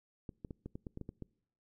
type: clicks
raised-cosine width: 3 ms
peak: -30 dBFS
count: 10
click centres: 0.292 / 0.448 / 0.508 / 0.66 / 0.755 / 0.868 / 0.974 / 1.013 / 1.091 / 1.223 s
effects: noise-tail reverb RT60 0.7 s tail -25 dB re dry